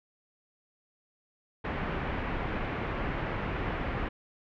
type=low-pass noise; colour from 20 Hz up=pink; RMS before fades=-33 dBFS; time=1.64-4.09 s; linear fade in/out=10 ms; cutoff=2400 Hz; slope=24 dB/octave; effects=none